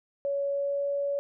sine tone with pitch glide, 561 to 564.9 Hz, C#5 to C#5, +21 to +33 cents, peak -26 dBFS, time 0.25-1.19 s, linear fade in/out 0 ms, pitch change +12 cents, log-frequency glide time 0.5-0.87 s, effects none

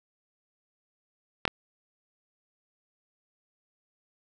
clicks, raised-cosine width 0.3 ms, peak -8 dBFS, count 2, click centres 1.453 / 1.478 s, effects none

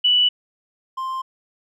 sine / triangle tone pair in turn, 2960 / 1048.9 Hz, F#7 / C6, 0 / +4 cents, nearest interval octave + tritone, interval 1796 cents, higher first, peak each -13 / -22 dBFS, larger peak first, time 0.04-0.29 / 0.97-1.22 s, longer neither, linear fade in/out 10 ms, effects none

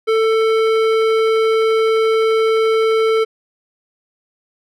sine tone with hard clipping, 444.2 Hz, A4, 16 cents sharp, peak -14 dBFS, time 0.07-3.25 s, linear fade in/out 20 ms, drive 14 dB, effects none

